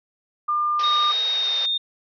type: tone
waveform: sine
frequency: 1200 Hz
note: D6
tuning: 37 cents sharp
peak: -19 dBFS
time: 0.48-1.12 s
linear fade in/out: 10 ms
type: band-pass noise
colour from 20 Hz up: white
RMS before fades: -35 dBFS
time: 0.79-1.66 s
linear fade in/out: 5 ms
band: 410 to 5700 Hz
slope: 96 dB/octave
type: tone with pitch glide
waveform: sine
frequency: 3729 to 3659 Hz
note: A#7 to A#7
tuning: 0 to -33 cents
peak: -20 dBFS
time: 0.83-1.78 s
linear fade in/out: 10 ms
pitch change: -33 cents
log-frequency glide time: 1.29-1.58 s
effects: none